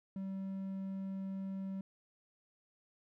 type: tone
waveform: triangle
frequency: 192.7 Hz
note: G3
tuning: 29 cents flat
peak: -36 dBFS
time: 0.16-1.81 s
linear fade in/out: 2 ms
effects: none